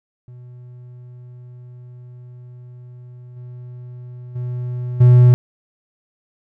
triangle tone with level steps, 123.47 Hz, B2, in tune, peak -34 / -30 / -20 / -4 dBFS, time 0.28-5.34 s, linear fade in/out 0 ms, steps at 3.36 / 4.35 / 5 s, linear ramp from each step 10 ms, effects none

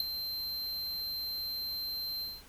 square tone with ADSR envelope, 4129 Hz, C8, 24 cents flat, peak -24 dBFS, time 0-2.43 s, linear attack 3 ms, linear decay 8 ms, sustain -11 dB, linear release 210 ms, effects added 62 Hz sine -59 dBFS peak until 2.48 s + pink hiss -56 dBFS RMS until 2.48 s

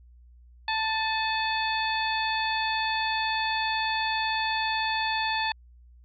harmonic tone with a mistuned harmonic, 882 Hz, A5, 4 cents sharp, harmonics 1 / 2 / 3 / 4 / 5, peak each -28 / -31 / -33 / -34 / -35 dBFS, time 0.68-5.52 s, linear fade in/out 2 ms, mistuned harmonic 3, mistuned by -56 cents, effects added 60 Hz sine -50 dBFS peak until 6.04 s

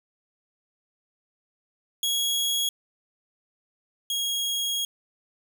sawtooth tone pair in turn, 3322 / 3290 Hz, G#7 / G#7, 0 / -17 cents, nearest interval unison, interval 17 cents, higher first, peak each -20 / -22 dBFS, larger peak first, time 2.03-2.69 / 4.1-4.85 s, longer second, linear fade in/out 2 ms, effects none

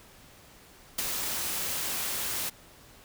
white noise with ADSR envelope, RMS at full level -27 dBFS, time 0.98-2.5 s, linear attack 8 ms, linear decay 16 ms, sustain -5 dB, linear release 14 ms, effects pink hiss -54 dBFS RMS until 3.04 s

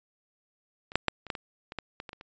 clicks, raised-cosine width 0.3 ms, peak -27 / -6 / -7 / -27 / -14 / -22 / -24 / -17 / -22 / -25 / -27 / -29 dBFS, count 12, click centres 0.919 / 0.956 / 1.083 / 1.267 / 1.302 / 1.352 / 1.721 / 1.787 / 2.001 / 2.092 / 2.131 / 2.211 s, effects resampled to 16000 Hz

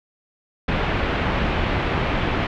pink low-pass noise, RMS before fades -22 dBFS, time 0.68-2.47 s, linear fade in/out 5 ms, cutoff 3000 Hz, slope 24 dB/octave, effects none

